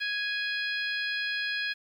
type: harmonic tone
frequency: 830.6 Hz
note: G#5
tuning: in tune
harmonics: 2 / 3 / 4 / 5 / 6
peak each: -31 / -35 / -37 / -39 / -41 dBFS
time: 0-1.74 s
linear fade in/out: 20 ms
effects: 10-bit